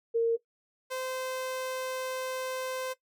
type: tone pair in turn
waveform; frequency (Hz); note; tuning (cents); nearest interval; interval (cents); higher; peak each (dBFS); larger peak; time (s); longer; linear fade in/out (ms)
sine / sawtooth; 460.4 / 516.8; A#4 / C5; -22 / -21; major second; 201; second; -22 / -29; first; 0.14-0.37 / 0.9-2.94; second; 20
effects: noise-tail reverb RT60 0.1 s tail -17 dB re dry